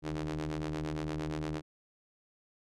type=ring-modulated tone; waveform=sawtooth; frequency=77.78 Hz; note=D#2; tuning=in tune; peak=-27 dBFS; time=0.02-1.62 s; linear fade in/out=50 ms; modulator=229 Hz; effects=low-pass 7000 Hz 12 dB/octave